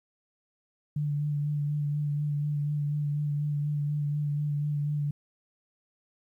sine tone with vibrato, 146.9 Hz, D3, 1 cent sharp, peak -26 dBFS, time 0.96-5.11 s, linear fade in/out 5 ms, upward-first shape sine, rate 4.1 Hz, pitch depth 22 cents each way, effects 11-bit

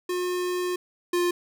square tone pair in turn, 359.6 / 352 Hz, F#4 / F4, -49 / +14 cents, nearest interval unison, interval 37 cents, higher first, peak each -26 / -22 dBFS, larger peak second, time 0.09-0.76 / 1.13-1.31 s, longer first, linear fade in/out 5 ms, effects none

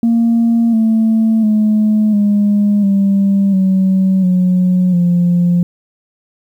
sine tone with pitch steps, 231.4 / 222.4 / 213.7 / 205.3 / 197.3 / 189.59 / 182.18 / 175.06 Hz, A#3 / A3 / G#3 / G#3 / G3 / F#3 / F#3 / F3, -13 / +19 / +50 / -20 / +11 / +42 / -27 / +4 cents, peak -7 dBFS, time 0.03-5.63 s, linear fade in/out 2 ms, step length 700 ms, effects tanh soft clip ceiling -6 dBFS + 8-bit

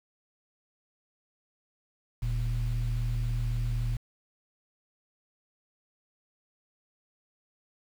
sine tone pair together, 41.72 / 118 Hz, E1 / A#2, +22 / +22 cents, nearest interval octave + tritone, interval 1800 cents, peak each -28 dBFS, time 2.22-3.97 s, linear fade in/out 10 ms, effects tanh soft clip ceiling -22 dBFS + 8-bit

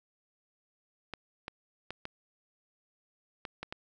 clicks, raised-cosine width 0.3 ms, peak -22 dBFS, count 7, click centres 1.137 / 1.481 / 1.906 / 2.054 / 3.452 / 3.63 / 3.725 s, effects none

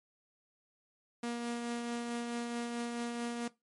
sawtooth tone with tremolo, 237.1 Hz, A#3, 30 cents sharp, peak -30 dBFS, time 1.23-3.48 s, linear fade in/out 5 ms, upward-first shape triangle, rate 4.6 Hz, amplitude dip 35%, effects noise-tail reverb RT60 0.2 s tail -19 dB re dry + MP3 48 kbps

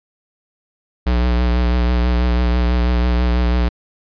square tone with vibrato, 60.5 Hz, B1, 35 cents flat, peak -14 dBFS, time 1.06-3.69 s, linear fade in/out 10 ms, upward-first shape triangle, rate 6.1 Hz, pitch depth 44 cents each way, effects resampled to 11025 Hz

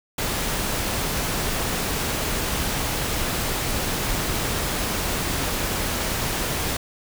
pink noise, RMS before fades -25 dBFS, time 0.18-6.77 s, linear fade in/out 5 ms, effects none

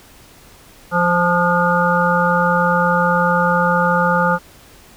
harmonic tone with a mistuned harmonic, 174.61 Hz, F3, in tune, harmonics 1 / 3 / 5 / 7 / 8, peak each -19 / -19 / -19 / -19 / -19 dBFS, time 0.91-4.39 s, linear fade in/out 50 ms, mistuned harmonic 8, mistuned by +44 cents, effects pink hiss -45 dBFS RMS until 4.96 s

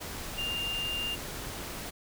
sine tone in noise, 2800 Hz, F7, 4 cents sharp, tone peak -31 dBFS, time 0.37-1.16 s, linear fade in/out 20 ms, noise pink, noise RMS -39 dBFS, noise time 0-1.91 s, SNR +5 dB, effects none

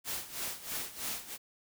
white noise with tremolo, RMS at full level -36 dBFS, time 0.04-1.38 s, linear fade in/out 50 ms, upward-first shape sine, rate 3.1 Hz, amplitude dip 80%, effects none

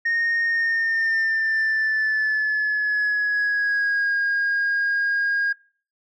sine tone with pitch glide, 1849 to 1628.4 Hz, A#6 to G#6, -15 to -35 cents, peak -17 dBFS, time 0.05-5.53 s, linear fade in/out 10 ms, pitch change -220 cents, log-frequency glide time 0.42-4.15 s, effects noise-tail reverb RT60 0.4 s tail -21 dB re dry + tanh soft clip ceiling -17 dBFS

